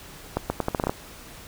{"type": "accelerating click train", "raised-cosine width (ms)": 1, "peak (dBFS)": -9, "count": 9, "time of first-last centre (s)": [0.37, 0.895], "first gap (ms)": 130, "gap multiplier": 0.79, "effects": ["pink hiss -44 dBFS RMS until 1.47 s"]}